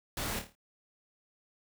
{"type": "noise with echo", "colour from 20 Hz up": "pink", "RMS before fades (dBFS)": -36, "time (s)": [0.17, 0.39], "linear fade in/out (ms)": 2, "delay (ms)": 27, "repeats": 6, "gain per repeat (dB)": -6, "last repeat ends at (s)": 0.552, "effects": []}